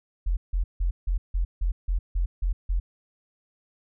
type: tone bursts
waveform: sine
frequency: 43.65 Hz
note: F1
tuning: in tune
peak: -21 dBFS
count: 10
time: 0.26-2.8 s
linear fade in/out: 10 ms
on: 110 ms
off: 160 ms
effects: none